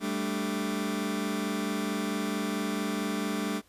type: chord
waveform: sawtooth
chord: G suspended second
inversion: none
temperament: just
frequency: 196 / 220.5 / 294 Hz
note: G3 / A3 / D4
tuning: 0 / +4 / +2 cents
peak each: -29 dBFS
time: 0-3.62 s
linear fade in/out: 50 ms
effects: pink hiss -62 dBFS RMS until 3.68 s + resampled to 32000 Hz